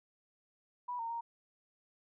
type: tone with pitch steps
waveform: sine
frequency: 981 / 918 / 931 Hz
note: B5 / A#5 / A#5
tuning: -12 / -27 / -2 cents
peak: -36 dBFS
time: 0.88-1.21 s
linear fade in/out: 10 ms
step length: 110 ms
effects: none